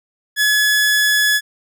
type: tone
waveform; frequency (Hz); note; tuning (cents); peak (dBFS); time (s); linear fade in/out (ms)
sawtooth; 1701; G#6; +41; -9; 0.36-1.41; 50
effects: none